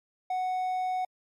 triangle tone, 740 Hz, F#5, in tune, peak -25 dBFS, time 0.3-1.05 s, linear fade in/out 5 ms, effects MP3 64 kbps

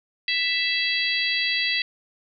harmonic tone, 661 Hz, E5, 5 cents sharp, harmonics 3 / 4 / 5 / 6 / 7, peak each -26 / -27 / -28 / -29 / -29 dBFS, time 0.28-1.82 s, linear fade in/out 2 ms, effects none

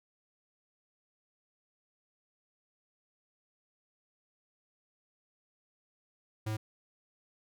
square tone, 108.5 Hz, A2, 24 cents flat, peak -33 dBFS, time 6.46-6.57 s, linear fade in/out 10 ms, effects none

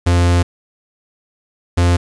45% pulse tone pair in turn, 87.31 / 87.31 Hz, F2 / F2, 0 / 0 cents, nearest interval unison, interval 0 cents, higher neither, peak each -10 dBFS, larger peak neither, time 0.06-0.43 / 1.77-1.97 s, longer first, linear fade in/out 10 ms, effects resampled to 22050 Hz + 7-bit

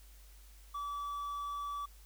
triangle tone, 1151 Hz, D6, 35 cents flat, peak -35 dBFS, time 0.74-1.86 s, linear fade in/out 10 ms, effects added 50 Hz sine -54 dBFS peak until 2.05 s + white hiss -63 dBFS RMS until 2.05 s

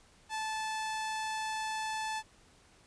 sawtooth tone, 873 Hz, A5, 14 cents flat, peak -30 dBFS, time 0.29-2.23 s, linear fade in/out 50 ms, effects pink hiss -62 dBFS RMS until 2.86 s + resampled to 22050 Hz

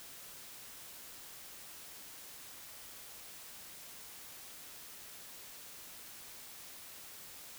silence, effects white hiss -51 dBFS RMS until 7.58 s

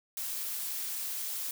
blue noise, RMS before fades -36 dBFS, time 0.17-1.51 s, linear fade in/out 2 ms, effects none

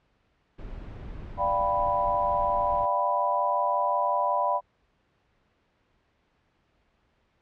brown noise, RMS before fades -39 dBFS, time 0.58-2.86 s, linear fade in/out 10 ms
sine chord, G dominant seventh, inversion second, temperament equal, 587.3 / 698.5 / 784 / 987.8 Hz, D5 / F5 / G5 / B5, 0 / 0 / 0 / 0 cents, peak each -29 / -30 / -31 / -25 dBFS, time 1.37-4.61 s, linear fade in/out 50 ms
effects pink hiss -69 dBFS RMS until 7.41 s + low-pass 3000 Hz 12 dB/octave

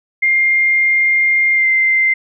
sine tone with pitch glide, 2113 to 2084 Hz, C7 to C7, +16 to -7 cents, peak -10 dBFS, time 0.22-2.14 s, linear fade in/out 10 ms, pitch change -23 cents, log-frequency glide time 1.53-1.67 s, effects none

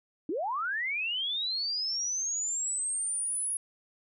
sine linear sweep, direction up, 276.4 to 10548 Hz, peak -29 dBFS, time 0.29-3.57 s, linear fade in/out 2 ms, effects none

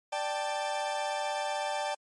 40% pulse chord, D suspended fourth, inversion none, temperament equal with one note detuned, 590 / 784 / 880 Hz, D5 / G5 / A5, +8 / 0 / 0 cents, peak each -34 dBFS, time 0.12-1.95 s, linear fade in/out 10 ms, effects low-pass 9000 Hz 12 dB/octave + MP3 48 kbps

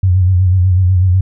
sine tone with vibrato, 91.9 Hz, F#2, 11 cents flat, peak -7 dBFS, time 0.03-1.21 s, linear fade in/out 5 ms, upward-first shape sine, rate 8.1 Hz, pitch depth 64 cents each way, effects none

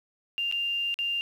sine tone with dropouts, 2794 Hz, F7, in tune, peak -26 dBFS, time 0.38-1.21 s, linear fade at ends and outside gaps 0 ms, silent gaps 0.514-0.524 / 0.942-0.989 s, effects 9-bit

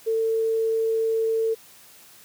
sine tone, 448.2 Hz, A4, 32 cents sharp, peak -20 dBFS, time 0.06-1.55 s, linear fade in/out 20 ms, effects white hiss -50 dBFS RMS until 2.24 s + high-pass 60 Hz 12 dB/octave

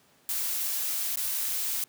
blue noise with dropouts, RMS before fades -30 dBFS, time 0.29-1.84 s, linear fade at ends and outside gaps 1 ms, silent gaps 1.158-1.172 s, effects pink hiss -62 dBFS RMS until 1.88 s + high-pass 150 Hz 12 dB/octave

